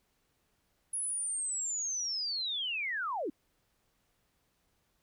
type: linear sweep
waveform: sine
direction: down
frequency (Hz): 10530 to 253.2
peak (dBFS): -32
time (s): 0.93-3.3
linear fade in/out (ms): 5
effects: pink hiss -75 dBFS RMS until 5.02 s